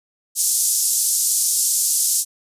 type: band-pass noise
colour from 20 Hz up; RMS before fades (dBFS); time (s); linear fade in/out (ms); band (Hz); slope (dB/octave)
white; -19; 0.35-2.25; 50; 5800 to 11000; 24
effects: resampled to 32000 Hz